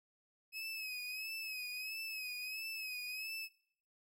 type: tone with vibrato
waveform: 30% pulse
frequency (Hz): 2553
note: D#7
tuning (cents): +44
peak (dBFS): -38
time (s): 0.52-3.49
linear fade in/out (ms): 50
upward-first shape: sine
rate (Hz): 1.5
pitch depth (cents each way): 62
effects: noise-tail reverb RT60 0.6 s tail -21 dB re dry